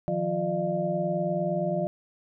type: tone cluster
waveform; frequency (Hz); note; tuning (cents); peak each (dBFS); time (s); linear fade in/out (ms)
sine; 159 / 178.4 / 351.2 / 601 / 690; D#3 / F3 / F4 / D5 / F5; +38 / +37 / +10 / +40 / -21; -34 / -30 / -34 / -28 / -34; 0.08-1.87; 0
effects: none